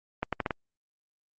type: accelerating click train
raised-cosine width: 0.5 ms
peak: -13 dBFS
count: 5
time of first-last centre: 0.23-0.508 s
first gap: 97 ms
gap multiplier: 0.78
effects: Opus 32 kbps